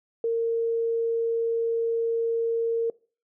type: tone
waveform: sine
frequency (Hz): 459.6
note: A#4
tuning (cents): -25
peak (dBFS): -22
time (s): 0.24-2.9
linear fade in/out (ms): 2
effects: noise-tail reverb RT60 0.4 s tail -23 dB re dry